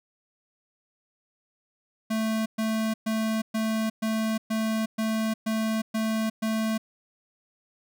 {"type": "tone bursts", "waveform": "square", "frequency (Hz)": 220.5, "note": "A3", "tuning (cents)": 4, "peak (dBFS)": -25, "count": 10, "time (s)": [2.1, 6.78], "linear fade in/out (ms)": 10, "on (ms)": 360, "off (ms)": 120, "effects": []}